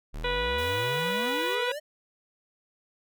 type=exponential sweep; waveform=square; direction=up; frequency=34.65 to 625 Hz; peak=-34 dBFS; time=0.13-1.8 s; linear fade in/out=20 ms
type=harmonic tone; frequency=489.8 Hz; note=B4; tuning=14 cents flat; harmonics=1 / 2 / 3 / 4 / 5 / 6 / 7 / 8; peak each=-30 / -33 / -35 / -36 / -37 / -38 / -38 / -39 dBFS; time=0.24-1.72 s; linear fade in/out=5 ms
type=noise; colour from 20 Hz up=white; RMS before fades=-45 dBFS; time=0.58-1.55 s; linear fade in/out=5 ms
effects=none